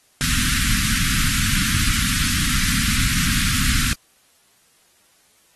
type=band-stop noise; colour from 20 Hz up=pink; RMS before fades=-20 dBFS; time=0.21-3.93 s; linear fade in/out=0 ms; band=260 to 1300 Hz; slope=48 dB/octave; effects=white hiss -58 dBFS RMS until 5.55 s + AAC 32 kbps